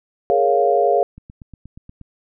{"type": "chord", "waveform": "sine", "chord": "Bb minor seventh", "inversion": "third", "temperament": "equal", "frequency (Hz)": [415.3, 466.2, 554.4, 698.5], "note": ["Ab4", "Bb4", "Db5", "F5"], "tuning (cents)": [0, 0, 0, 0], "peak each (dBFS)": [-19, -20, -19, -17], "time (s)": [0.3, 1.03], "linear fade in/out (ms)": 0}
{"type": "click train", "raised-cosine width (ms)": 5, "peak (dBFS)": -26, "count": 8, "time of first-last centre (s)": [1.18, 2.013], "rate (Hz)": 8.4}
{"effects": []}